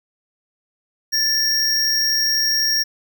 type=tone pair together; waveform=square; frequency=1760 / 5588 Hz; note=A6 / F8; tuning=0 / 0 cents; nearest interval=octave + minor sixth; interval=2000 cents; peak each=-27 / -17 dBFS; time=1.12-2.84 s; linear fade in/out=20 ms; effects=none